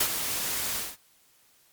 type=noise with ADSR envelope; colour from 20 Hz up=white; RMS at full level=-22 dBFS; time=0-0.97 s; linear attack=7 ms; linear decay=68 ms; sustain=-8 dB; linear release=210 ms; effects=white hiss -62 dBFS RMS until 1.72 s + MP3 96 kbps